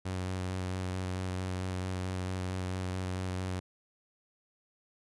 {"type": "tone with vibrato", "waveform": "sawtooth", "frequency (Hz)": 92.5, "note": "F#2", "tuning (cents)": 0, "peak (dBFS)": -29, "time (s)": [0.05, 3.6], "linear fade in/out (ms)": 10, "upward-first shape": "square", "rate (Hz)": 4.5, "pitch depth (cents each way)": 13, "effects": ["resampled to 24000 Hz"]}